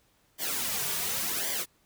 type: noise with flanger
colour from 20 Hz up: white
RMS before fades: -31 dBFS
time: 0.38-1.66 s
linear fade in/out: 50 ms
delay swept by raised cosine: 0.74 to 3.84 ms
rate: 0.9 Hz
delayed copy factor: -0.75
effects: pink hiss -67 dBFS RMS until 1.85 s